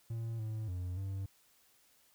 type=tone with pitch steps; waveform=triangle; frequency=114.2 / 109.4 / 89.9 / 96.9 Hz; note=A#2 / A2 / F#2 / G2; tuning=-35 / -9 / -49 / -20 cents; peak=-34 dBFS; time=0.1-1.26 s; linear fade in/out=5 ms; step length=290 ms; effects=white hiss -68 dBFS RMS until 2.14 s